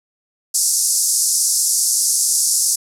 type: band-pass noise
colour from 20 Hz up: white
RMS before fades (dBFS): -17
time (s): 0.54-2.76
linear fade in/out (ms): 10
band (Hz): 5100 to 11000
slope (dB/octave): 48
effects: none